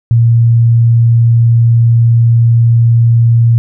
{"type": "tone", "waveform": "sine", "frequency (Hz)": 116.54, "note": "A#2", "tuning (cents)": 0, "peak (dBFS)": -4, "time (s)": [0.11, 3.58], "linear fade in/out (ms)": 0, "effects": []}